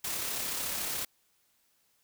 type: noise with amplitude modulation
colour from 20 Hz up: white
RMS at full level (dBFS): -33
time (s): 0.04-1.05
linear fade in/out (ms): 5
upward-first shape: sine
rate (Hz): 33.9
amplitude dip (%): 30
effects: white hiss -71 dBFS RMS until 2.03 s